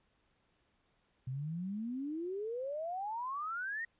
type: exponential sweep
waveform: sine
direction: up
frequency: 124.5 to 1900 Hz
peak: -36 dBFS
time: 1.27-3.85 s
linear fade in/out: 5 ms
effects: pink hiss -75 dBFS RMS until 3.99 s + resampled to 8000 Hz